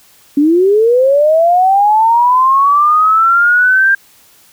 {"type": "linear sweep", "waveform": "sine", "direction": "up", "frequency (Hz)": [278.3, 1600], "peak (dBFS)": -6, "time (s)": [0.37, 3.95], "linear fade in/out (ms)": 5, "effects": ["white hiss -46 dBFS RMS until 4.52 s"]}